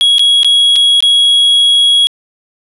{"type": "tone with dropouts", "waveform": "triangle", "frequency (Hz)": 3322, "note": "G#7", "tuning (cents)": 0, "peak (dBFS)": -4, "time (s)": [0.01, 2.07], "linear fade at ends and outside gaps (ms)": 0, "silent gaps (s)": [[0.183, 0.194], [0.432, 0.446], [0.758, 0.762], [1.005, 1.025]], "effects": ["resampled to 32000 Hz", "7-bit"]}